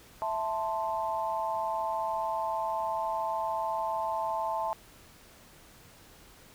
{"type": "chord", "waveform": "sine", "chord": "A minor", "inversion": "second", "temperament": "equal", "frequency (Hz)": [659.3, 880, 1046.5], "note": ["E5", "A5", "C6"], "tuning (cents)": [0, 0, 0], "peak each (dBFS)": [-34, -31, -36], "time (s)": [0.22, 4.73], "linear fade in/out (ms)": 0, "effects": ["pink hiss -55 dBFS RMS until 6.54 s"]}